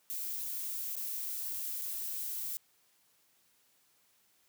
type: noise with dropouts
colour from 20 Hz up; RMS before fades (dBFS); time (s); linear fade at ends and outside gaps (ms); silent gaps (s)
violet; -38; 0.1-2.57; 0; 0.955-0.966 / 1.815-1.819
effects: white hiss -70 dBFS RMS until 4.48 s + high-pass 80 Hz 12 dB/octave